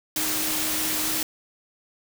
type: tone in noise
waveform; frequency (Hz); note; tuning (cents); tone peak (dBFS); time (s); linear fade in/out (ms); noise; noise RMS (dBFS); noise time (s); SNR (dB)
sine; 311.1; D#4; 0; -34; 0.16-1.23; 2; white; -26; 0.16-1.23; -11
effects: none